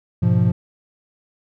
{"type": "chord", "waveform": "triangle", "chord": "F diminished", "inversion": "first", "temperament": "equal", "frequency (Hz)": [103.83, 123.47, 174.61], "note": ["Ab2", "Cb3", "F3"], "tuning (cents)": [0, 0, 0], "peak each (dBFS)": -16, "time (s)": [0.22, 0.52], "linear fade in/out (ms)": 10, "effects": []}